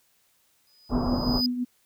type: tone with exponential growth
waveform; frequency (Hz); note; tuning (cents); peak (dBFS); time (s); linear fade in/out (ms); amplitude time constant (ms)
triangle; 4978; D#8; 0; -21; 0.67-1.46; 1; 170
type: low-pass noise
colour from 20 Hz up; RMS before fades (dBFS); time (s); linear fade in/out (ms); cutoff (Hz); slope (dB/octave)
pink; -28; 0.89-1.42; 50; 1200; 48
type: tone with tremolo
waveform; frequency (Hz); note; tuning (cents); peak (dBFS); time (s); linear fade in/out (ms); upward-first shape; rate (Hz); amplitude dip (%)
sine; 246.9; B3; 0; -22; 0.91-1.65; 20; triangle; 5.8; 60
effects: white hiss -66 dBFS RMS until 1.85 s